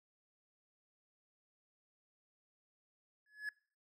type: tone with exponential growth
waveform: triangle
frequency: 1700 Hz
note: G#6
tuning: 40 cents sharp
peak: -33 dBFS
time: 3.26-3.49 s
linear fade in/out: 2 ms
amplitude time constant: 48 ms
effects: noise-tail reverb RT60 0.5 s tail -25 dB re dry